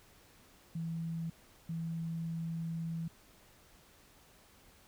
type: tone bursts at uneven times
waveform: sine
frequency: 164.81 Hz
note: E3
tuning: in tune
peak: -35 dBFS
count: 2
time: 0.75-1.3 / 1.69-3.08 s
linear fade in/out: 5 ms
effects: pink hiss -62 dBFS RMS until 4.87 s